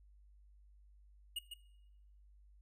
square tone with echo, 2870 Hz, F7, 47 cents sharp, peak -38 dBFS, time 1.36-1.39 s, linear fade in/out 5 ms, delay 150 ms, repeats 1, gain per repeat -7 dB, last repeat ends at 1.54 s, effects noise-tail reverb RT60 0.9 s tail -18 dB re dry + added 50 Hz sine -60 dBFS peak until 2.61 s

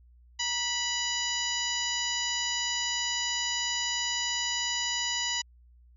harmonic tone with a mistuned harmonic, 983 Hz, B5, 8 cents flat, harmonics 1 / 2 / 3 / 4 / 5 / 6 / 7, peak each -39 / -35 / -33 / -37 / -36 / -38 / -35 dBFS, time 0.39-5.42 s, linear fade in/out 10 ms, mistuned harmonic 1, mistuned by -59 cents, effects added 60 Hz sine -54 dBFS peak until 5.96 s

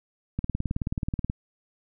click train, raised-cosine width 5 ms, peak -15 dBFS, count 18, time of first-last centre 0.39-1.299 s, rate 18.7 Hz, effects none

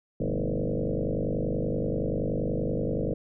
sine tone with frequency modulation, 164.6 Hz, E3, 2 cents flat, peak -25 dBFS, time 0.2-3.14 s, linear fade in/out 5 ms, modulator 50.5 Hz, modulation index 7.8, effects none

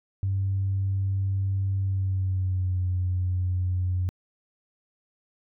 sine tone with pitch glide, 97 to 91.03 Hz, G2 to F#2, -18 to -28 cents, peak -22 dBFS, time 0.23-4.09 s, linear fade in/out 0 ms, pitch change -110 cents, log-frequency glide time 1.79-2.83 s, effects tanh soft clip ceiling -18 dBFS

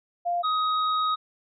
sine / square tone pair in turn, 698.5 / 1258.3 Hz, F5 / D#6, 0 / +19 cents, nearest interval minor seventh, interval 1019 cents, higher second, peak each -23 dBFS, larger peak neither, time 0.25-0.43 / 0.43-1.16 s, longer second, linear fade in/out 20 ms, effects resampled to 11025 Hz

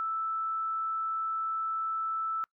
sine tone, 1318.5 Hz, E6, in tune, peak -29 dBFS, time 0-2.44 s, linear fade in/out 0 ms, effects noise-tail reverb RT60 0.1 s tail -25 dB re dry

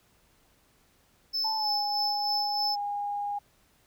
triangle tone with tremolo, 5260 Hz, E8, 5 cents flat, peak -25 dBFS, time 1.33-2.76 s, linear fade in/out 20 ms, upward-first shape sine, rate 3.2 Hz, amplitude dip 45%
sine tone with pitch glide, 880 to 816.3 Hz, A5 to G#5, 0 to -30 cents, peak -29 dBFS, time 1.44-3.39 s, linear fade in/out 10 ms, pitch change -130 cents, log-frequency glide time 1.57-1.71 s
effects pink hiss -65 dBFS RMS until 3.86 s

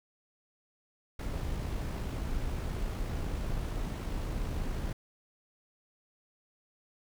brown noise with amplitude modulation, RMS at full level -33 dBFS, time 1.19-4.93 s, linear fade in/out 5 ms, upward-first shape sine, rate 54.6 Hz, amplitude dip 25%, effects none

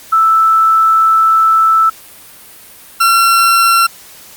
sine / 40% pulse tone pair in turn, 1318.5 / 1360.3 Hz, E6 / F6, 0 / -46 cents, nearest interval minor second, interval 54 cents, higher second, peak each -6 dBFS, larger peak neither, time 0.12-1.9 / 3-3.87 s, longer first, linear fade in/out 10 ms, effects white hiss -37 dBFS RMS until 4.36 s + Opus 48 kbps

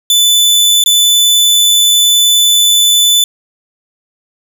sawtooth tone with dropouts, 3499 Hz, A7, 10 cents flat, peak -3 dBFS, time 0.1-3.24 s, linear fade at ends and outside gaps 2 ms, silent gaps 0.839-0.86 s, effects 7-bit

